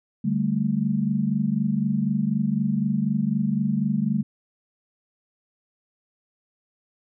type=chord; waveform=sine; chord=D suspended fourth; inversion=none; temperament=equal; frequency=146.83 / 196 / 220 Hz; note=D3 / G3 / A3; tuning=0 / 0 / 0 cents; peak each=-27 / -24 / -24 dBFS; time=0.24-4.23 s; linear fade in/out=10 ms; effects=none